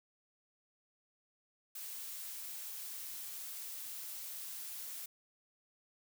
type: noise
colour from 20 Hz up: blue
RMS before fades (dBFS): -45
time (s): 1.75-5.06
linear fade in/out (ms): 5
effects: none